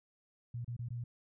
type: tone with dropouts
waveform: sine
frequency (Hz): 119.5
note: A#2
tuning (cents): +43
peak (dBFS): -37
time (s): 0.54-1.04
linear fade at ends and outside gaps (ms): 5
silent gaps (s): 0.646-0.678 / 0.766-0.791 / 0.887-0.904
effects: none